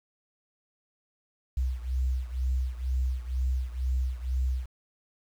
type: beating tone pair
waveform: sine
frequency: 63.3 / 65.4 Hz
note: B1 / C2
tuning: +43 / 0 cents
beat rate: 2.1 Hz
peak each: -27 / -30 dBFS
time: 1.57-4.66 s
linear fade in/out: 5 ms
effects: tanh soft clip ceiling -20 dBFS + 9-bit